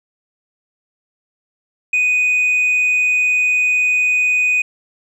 sine tone with tanh clipping, 2489 Hz, D#7, in tune, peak -13 dBFS, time 1.93-4.62 s, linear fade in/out 5 ms, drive 1 dB, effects none

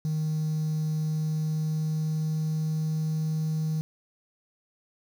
triangle tone with pitch glide, 155.56 to 157 Hz, D#3 to D#3, 0 to +16 cents, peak -22 dBFS, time 0.05-3.81 s, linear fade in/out 0 ms, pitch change +16 cents, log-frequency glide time 0.96-3.27 s, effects tanh soft clip ceiling -21 dBFS + 8-bit

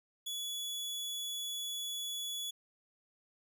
sawtooth tone, 3400 Hz, G#7, 40 cents sharp, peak -34 dBFS, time 0.26-2.51 s, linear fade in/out 10 ms, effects none

